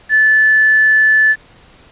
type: tone with quantisation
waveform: sine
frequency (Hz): 1743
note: A6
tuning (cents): -17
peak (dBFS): -7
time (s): 0.09-1.36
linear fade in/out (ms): 50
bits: 5
effects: pink hiss -45 dBFS RMS until 1.91 s + resampled to 8000 Hz